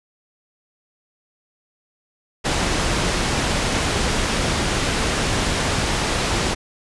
pink low-pass noise, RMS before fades -21 dBFS, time 2.44-6.55 s, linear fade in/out 20 ms, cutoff 7600 Hz, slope 12 dB/octave, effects resampled to 24000 Hz

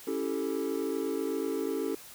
triangle chord, A dominant seventh, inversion first, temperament equal, 277.2 / 329.6 / 392 / 440 Hz, C#4 / E4 / G4 / A4, 0 / 0 / 0 / 0 cents, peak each -33 / -34 / -33 / -32 dBFS, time 0.07-1.95 s, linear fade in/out 5 ms, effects white hiss -49 dBFS RMS until 2.14 s

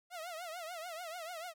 sawtooth tone with vibrato, 678 Hz, E5, 49 cents sharp, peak -38 dBFS, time 0.1-1.54 s, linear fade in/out 50 ms, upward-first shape triangle, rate 6.8 Hz, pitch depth 160 cents each way, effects none

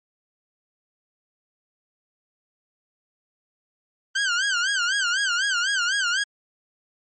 sawtooth tone with vibrato, 1515 Hz, F#6, 40 cents sharp, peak -17 dBFS, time 4.15-6.24 s, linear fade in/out 10 ms, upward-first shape sine, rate 4 Hz, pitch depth 150 cents each way, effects MP3 32 kbps

